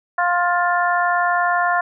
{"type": "harmonic tone", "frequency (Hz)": 351.9, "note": "F4", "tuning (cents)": 13, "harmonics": [2, 3, 4, 5], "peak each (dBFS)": [-19, -21, -22, -23], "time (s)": [0.18, 1.81], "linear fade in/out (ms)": 5, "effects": []}